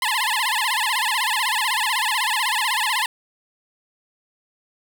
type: tone with vibrato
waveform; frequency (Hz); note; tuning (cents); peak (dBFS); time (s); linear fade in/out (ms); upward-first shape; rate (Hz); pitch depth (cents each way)
15% pulse; 945; A#5; +23; -13; 0.02-3.06; 2; sine; 16; 200
effects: none